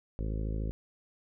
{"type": "harmonic tone", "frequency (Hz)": 53.6, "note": "A1", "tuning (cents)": -45, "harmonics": [1, 2, 3, 4, 5, 6, 7, 8, 9, 10], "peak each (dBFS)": [-32, -38, -42, -44, -46, -48, -49, -50, -51, -52], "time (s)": [0.19, 0.71], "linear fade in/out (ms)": 0, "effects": []}